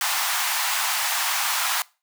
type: high-pass noise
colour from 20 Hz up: pink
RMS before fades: -24 dBFS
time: 0.01-1.82 s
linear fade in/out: 2 ms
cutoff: 770 Hz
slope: 48 dB/octave
effects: noise-tail reverb RT60 0.3 s tail -22 dB re dry